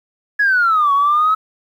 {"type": "exponential two-way sweep", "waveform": "sine", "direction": "down then up", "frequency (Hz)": [1700, 1108.7, 1294], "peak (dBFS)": -10, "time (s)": [0.39, 1.35], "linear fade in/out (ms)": 10, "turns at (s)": 0.93, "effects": ["tanh soft clip ceiling -7 dBFS", "8-bit"]}